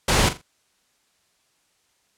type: noise with echo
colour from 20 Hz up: pink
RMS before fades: -18 dBFS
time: 0.08-0.29 s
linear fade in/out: 5 ms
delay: 42 ms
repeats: 3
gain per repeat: -11 dB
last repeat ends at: 0.416 s
effects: white hiss -66 dBFS RMS until 2.17 s + low-pass 9000 Hz 12 dB/octave